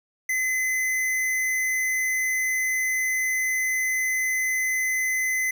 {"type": "tone", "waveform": "square", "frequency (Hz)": 2036, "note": "C7", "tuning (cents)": -48, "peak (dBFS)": -23, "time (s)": [0.29, 5.51], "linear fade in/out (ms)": 5, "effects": []}